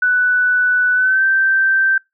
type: tone with pitch glide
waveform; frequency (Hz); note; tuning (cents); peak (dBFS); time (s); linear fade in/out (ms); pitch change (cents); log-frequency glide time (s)
sine; 1488 to 1560.2; F#6 to G6; +9 to -9; -11; 0.02-1.98; 5; +82; 0.94-1.24
effects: noise-tail reverb RT60 0.2 s tail -25 dB re dry